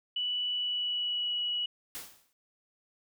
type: tone with pitch glide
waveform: sine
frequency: 2960 to 2928 Hz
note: F#7 to F#7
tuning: 0 to -19 cents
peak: -29 dBFS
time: 0.16-1.66 s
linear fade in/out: 5 ms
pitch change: -19 cents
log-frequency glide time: 0.5-1.35 s
type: noise with exponential decay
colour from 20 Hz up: white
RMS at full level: -38 dBFS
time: 1.95-2.33 s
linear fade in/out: 0 ms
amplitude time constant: 82 ms
effects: none